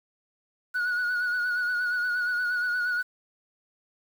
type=tone with vibrato; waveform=sine; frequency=1462 Hz; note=F#6; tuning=21 cents flat; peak=-22 dBFS; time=0.74-3.03 s; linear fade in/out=20 ms; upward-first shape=sine; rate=8.5 Hz; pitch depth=38 cents each way; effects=tanh soft clip ceiling -23 dBFS + 8-bit